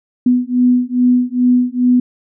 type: beating tone pair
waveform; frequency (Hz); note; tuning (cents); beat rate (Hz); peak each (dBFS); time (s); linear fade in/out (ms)
sine; 246.9 / 249.3; B3 / B3; 0 / +16; 2.4; -13; 0.26-2; 5
effects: none